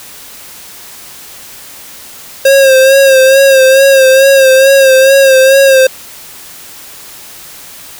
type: tone with vibrato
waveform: square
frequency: 536 Hz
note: C5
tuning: 42 cents sharp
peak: -3 dBFS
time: 2.45-5.87 s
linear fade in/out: 5 ms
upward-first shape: sine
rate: 2.3 Hz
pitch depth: 42 cents each way
effects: white hiss -31 dBFS RMS until 7.99 s